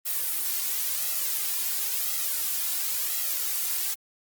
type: noise with flanger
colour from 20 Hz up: blue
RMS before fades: -28 dBFS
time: 0.05-3.95 s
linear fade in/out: 20 ms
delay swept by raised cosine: 1.5 to 2.9 ms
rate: 0.96 Hz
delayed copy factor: +0.65
effects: Opus 32 kbps